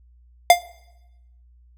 square tone with exponential decay, 701 Hz, F5, 6 cents sharp, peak -5 dBFS, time 0.5-0.62 s, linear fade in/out 2 ms, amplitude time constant 24 ms, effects noise-tail reverb RT60 0.9 s tail -20 dB re dry + added 60 Hz sine -50 dBFS peak until 1.77 s

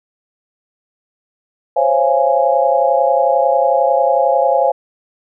sine chord, Db major seventh, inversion third, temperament equal with one note detuned, 523.3 / 554.4 / 683.7 / 830.6 Hz, C5 / Db5 / F5 / Ab5, 0 / 0 / -37 / 0 cents, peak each -16 dBFS, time 1.76-4.72 s, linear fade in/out 10 ms, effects none

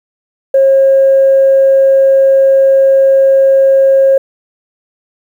sine tone, 540 Hz, C#5, 45 cents flat, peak -3 dBFS, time 0.54-4.18 s, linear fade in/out 5 ms, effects tanh soft clip ceiling 0 dBFS + 7-bit

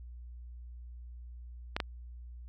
clicks, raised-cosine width 0.3 ms, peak -15 dBFS, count 2, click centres 1.765 / 1.802 s, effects added 60 Hz sine -44 dBFS peak until 2.48 s

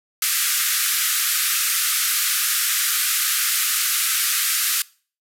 white band-pass noise, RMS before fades -21 dBFS, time 0.22-4.82 s, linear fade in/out 2 ms, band 1200 to 15000 Hz, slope 96 dB/octave, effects noise-tail reverb RT60 0.4 s tail -22 dB re dry

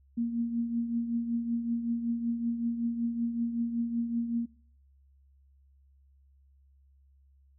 sine tone with tremolo, 233.9 Hz, A#3, 6 cents sharp, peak -25 dBFS, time 0.17-4.46 s, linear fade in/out 10 ms, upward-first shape triangle, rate 5.3 Hz, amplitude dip 65%, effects noise-tail reverb RT60 0.5 s tail -20 dB re dry + added 68 Hz sine -59 dBFS peak until 7.58 s

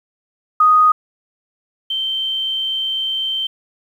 sine tone pair in turn, 1244.5 / 3118 Hz, D#6 / G7, 0 / -10 cents, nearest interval octave + major third, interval 1590 cents, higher second, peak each -8 / -18 dBFS, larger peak first, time 0.6-0.92 / 1.9-3.47 s, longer second, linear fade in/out 5 ms, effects 8-bit

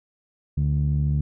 sawtooth tone with low-pass filter, 73.5 Hz, D2, 2 cents sharp, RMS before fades -22 dBFS, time 0.57-1.21 s, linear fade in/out 5 ms, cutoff 160 Hz, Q 3.5, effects none

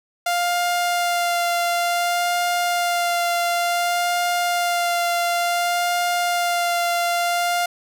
sawtooth tone with vibrato, 698.5 Hz, F5, in tune, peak -15 dBFS, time 0.26-7.66 s, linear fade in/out 5 ms, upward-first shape sine, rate 0.56 Hz, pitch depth 13 cents each way, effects none

